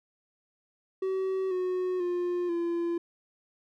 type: tone with pitch steps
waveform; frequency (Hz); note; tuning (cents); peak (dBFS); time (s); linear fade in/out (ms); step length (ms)
triangle; 380 / 366.6 / 353.7 / 341.3; F#4 / F#4 / F4 / F4; +46 / -16 / +22 / -40; -25; 1.02-2.98; 5; 490
effects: none